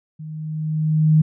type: tone with level ramp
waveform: sine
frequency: 155.56 Hz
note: D#3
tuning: in tune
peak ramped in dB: -31 to -9 dBFS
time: 0.19-1.22 s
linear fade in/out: 10 ms
effects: none